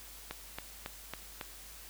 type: click train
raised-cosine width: 0.3 ms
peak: -22 dBFS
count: 5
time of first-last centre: 0.31-1.412 s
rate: 3.63 Hz
effects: added 50 Hz sine -55 dBFS peak until 1.89 s + white hiss -51 dBFS RMS until 1.89 s

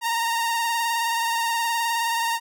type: tone with vibrato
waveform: sawtooth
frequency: 926 Hz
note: A#5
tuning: 12 cents flat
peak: -18 dBFS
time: 0.01-2.4 s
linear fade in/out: 50 ms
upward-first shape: triangle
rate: 19 Hz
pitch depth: 38 cents each way
effects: none

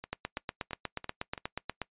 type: two click trains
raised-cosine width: 0.3 ms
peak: -24 / -17 dBFS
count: 5 / 15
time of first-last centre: 0.04-1.378 / 0.13-1.817 s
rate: 2.99 / 8.3 Hz
effects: noise-tail reverb RT60 0.1 s tail -22 dB re dry + resampled to 8000 Hz

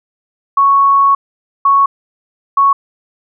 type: tone bursts at uneven times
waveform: sine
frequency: 1108.7 Hz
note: C#6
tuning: in tune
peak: -6 dBFS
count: 3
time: 0.57-1.15 / 1.65-1.86 / 2.57-2.73 s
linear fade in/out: 5 ms
effects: none

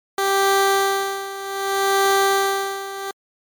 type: tone with tremolo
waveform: 15% pulse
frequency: 392 Hz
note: G4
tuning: in tune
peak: -8 dBFS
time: 0.18-3.11 s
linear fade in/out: 2 ms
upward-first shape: sine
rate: 0.64 Hz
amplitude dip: 80%
effects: MP3 96 kbps

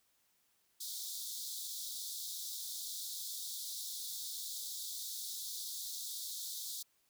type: high-pass noise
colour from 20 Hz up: pink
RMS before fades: -43 dBFS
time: 0.8-6.83 s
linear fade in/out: 10 ms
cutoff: 3500 Hz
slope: 96 dB/octave
effects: white hiss -75 dBFS RMS until 7.09 s

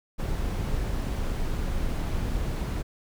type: noise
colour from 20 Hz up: brown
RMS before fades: -28 dBFS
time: 0.18-2.83 s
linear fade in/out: 20 ms
effects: none

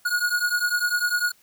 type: beating tone pair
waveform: square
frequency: 1442 / 1452 Hz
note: F#6 / F#6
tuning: -45 / -33 cents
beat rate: 10 Hz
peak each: -25 dBFS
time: 0.05-1.32 s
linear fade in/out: 10 ms
effects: white hiss -59 dBFS RMS until 1.42 s

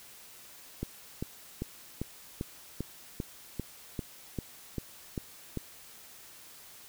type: click train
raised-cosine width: 3 ms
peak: -20 dBFS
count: 13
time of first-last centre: 0.83-5.573 s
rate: 2.53 Hz
effects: white hiss -52 dBFS RMS until 6.88 s

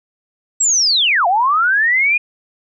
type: linear two-way sweep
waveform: sine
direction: down then up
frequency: 7790 to 675 to 2474 Hz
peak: -11 dBFS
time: 0.6-2.18 s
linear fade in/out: 10 ms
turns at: 1.27 s
effects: none

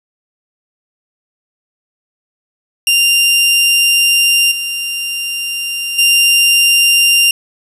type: tone with level steps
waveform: sawtooth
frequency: 2787 Hz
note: F7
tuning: 4 cents flat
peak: -5 / -14 / -4 dBFS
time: 2.87-7.31 s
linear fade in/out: 2 ms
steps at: 4.51 / 5.98 s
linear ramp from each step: 10 ms
effects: resampled to 32000 Hz + 7-bit

